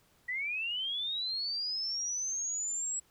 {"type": "linear sweep", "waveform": "sine", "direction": "up", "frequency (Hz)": [1931, 7780], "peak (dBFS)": -32, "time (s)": [0.28, 3], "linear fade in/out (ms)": 10, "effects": ["pink hiss -67 dBFS RMS until 3.1 s"]}